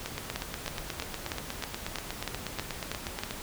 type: two click trains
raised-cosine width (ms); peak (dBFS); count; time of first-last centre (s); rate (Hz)
0.2; -14 / -16; 10 / 28; 0.36-3.235 / 0.06-3.309; 3.13 / 8.31
effects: pink hiss -41 dBFS RMS until 3.42 s